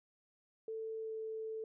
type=tone with pitch glide; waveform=sine; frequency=443.7 to 441.1 Hz; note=A4 to A4; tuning=+14 to +4 cents; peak=-39 dBFS; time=0.68-1.64 s; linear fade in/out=2 ms; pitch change=-10 cents; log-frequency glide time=1-1.12 s; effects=none